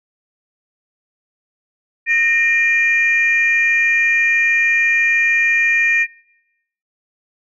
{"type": "tone pair together", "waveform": "sine", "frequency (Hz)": [1846.2, 2400], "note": ["A#6", "D7"], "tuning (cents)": [-17, 37], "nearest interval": "perfect fourth", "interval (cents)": 454, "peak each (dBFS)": -14, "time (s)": [2.06, 6.07], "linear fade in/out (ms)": 50, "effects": ["noise-tail reverb RT60 0.8 s tail -21 dB re dry", "tanh soft clip ceiling -5 dBFS"]}